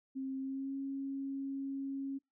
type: tone with pitch glide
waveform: sine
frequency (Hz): 266.4 to 273.1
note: C4 to C#4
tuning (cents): +31 to -26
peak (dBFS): -36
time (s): 0.15-2.19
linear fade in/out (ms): 20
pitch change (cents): +43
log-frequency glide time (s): 0.39-0.76
effects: noise-tail reverb RT60 0.2 s tail -25 dB re dry